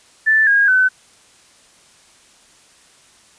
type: tone with pitch steps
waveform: sine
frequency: 1760 / 1632.7 / 1514.6 Hz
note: A6 / G#6 / F#6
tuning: 0 / -30 / +40 cents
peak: -10 dBFS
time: 0.26-0.89 s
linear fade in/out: 20 ms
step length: 210 ms
effects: white hiss -50 dBFS RMS until 3.38 s + resampled to 22050 Hz